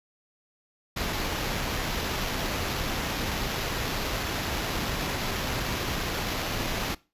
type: noise with sample-and-hold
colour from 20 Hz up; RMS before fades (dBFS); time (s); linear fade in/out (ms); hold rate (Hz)
pink; -30; 0.96-6.95; 10; 8820
effects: noise-tail reverb RT60 0.3 s tail -21 dB re dry + resampled to 32000 Hz